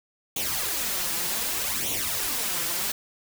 white noise with flanger, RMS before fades -28 dBFS, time 0.36-2.92 s, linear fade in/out 5 ms, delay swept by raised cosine 0.3 to 5.9 ms, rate 0.65 Hz, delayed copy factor +0.7, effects none

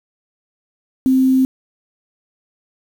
sine tone with quantisation, 261.6 Hz, C4, in tune, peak -10 dBFS, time 1.06-1.45 s, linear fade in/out 0 ms, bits 6, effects none

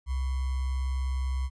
sine tone with sample-and-hold, 65.41 Hz, C2, in tune, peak -26 dBFS, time 0.06-1.5 s, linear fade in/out 50 ms, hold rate 1050 Hz, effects resampled to 24000 Hz

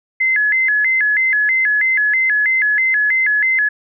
sine tone with vibrato, 1873 Hz, A#6, 8 cents sharp, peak -12 dBFS, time 0.2-3.69 s, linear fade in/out 10 ms, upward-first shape square, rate 3.1 Hz, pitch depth 170 cents each way, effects none

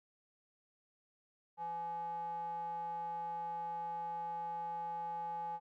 square tone with band-pass filter, 169.3 Hz, E3, 46 cents sharp, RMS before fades -41 dBFS, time 1.57-5.6 s, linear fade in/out 50 ms, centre 840 Hz, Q 9.8, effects none

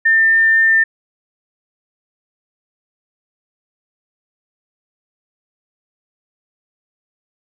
sine tone, 1799 Hz, A6, 38 cents sharp, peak -9 dBFS, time 0.05-0.84 s, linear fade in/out 10 ms, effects none

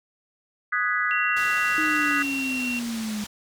sine chord, G# minor seventh, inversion second, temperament equal with one note detuned, 1244.5 / 1480 / 1668.9 / 1975.5 Hz, D#6 / F#6 / G#6 / B6, 0 / 0 / +8 / 0 cents, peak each -27 dBFS, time 0.72-2.23 s, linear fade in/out 10 ms
sine tone, 2738 Hz, F7, 35 cents flat, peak -27 dBFS, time 1.11-2.79 s, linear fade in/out 0 ms
white low-pass noise, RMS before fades -38 dBFS, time 1.36-3.27 s, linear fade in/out 10 ms, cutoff 7100 Hz, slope 12 dB/octave
sine linear sweep, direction down, 314.4 to 206.2 Hz, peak -27 dBFS, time 1.78-3.24 s, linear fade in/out 0 ms
effects none

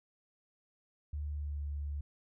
sine tone with pitch glide, 73.8 to 72.41 Hz, D2 to D2, +9 to -24 cents, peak -35 dBFS, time 1.13-2.01 s, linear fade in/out 5 ms, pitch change -33 cents, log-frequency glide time 1.31-1.63 s, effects none

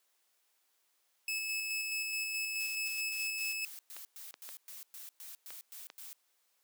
sawtooth tone with tremolo, 2599 Hz, E7, 25 cents flat, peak -30 dBFS, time 1.28-3.65 s, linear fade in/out 2 ms, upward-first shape square, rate 4.7 Hz, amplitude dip 25%
blue noise bursts, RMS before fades -48 dBFS, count 14, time 2.6-6.13 s, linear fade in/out 0 ms, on 150 ms, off 110 ms
clicks, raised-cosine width 0.2 ms, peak -29 dBFS, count 5, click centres 3.966 / 4.341 / 4.49 / 5.505 / 5.901 s
effects white hiss -75 dBFS RMS until 6.63 s + high-pass 400 Hz 12 dB/octave

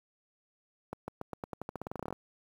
accelerating click train, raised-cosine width 1 ms, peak -23 dBFS, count 19, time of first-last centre 0.93-2.126 s, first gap 150 ms, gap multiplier 0.89, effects high-pass 80 Hz 12 dB/octave + 9-bit

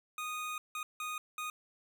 25% pulse tone bursts at uneven times, 1239 Hz, D#6, 8 cents flat, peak -33 dBFS, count 4, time 0.18-0.58 / 0.75-0.83 / 1-1.18 / 1.38-1.5 s, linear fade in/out 2 ms, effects none

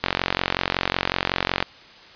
click train, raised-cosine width 0.3 ms, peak -3 dBFS, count 73, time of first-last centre 0.04-1.626 s, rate 45.4 Hz, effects white hiss -46 dBFS RMS until 2.15 s + resampled to 11025 Hz

